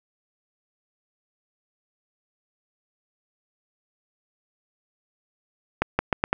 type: accelerating click train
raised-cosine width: 0.5 ms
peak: -5 dBFS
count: 5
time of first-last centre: 5.82-6.33 s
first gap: 170 ms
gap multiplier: 0.81
effects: none